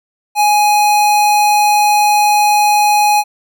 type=tone; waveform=square; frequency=834 Hz; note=G#5; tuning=7 cents sharp; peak=-9 dBFS; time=0.35-3.24 s; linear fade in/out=50 ms; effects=none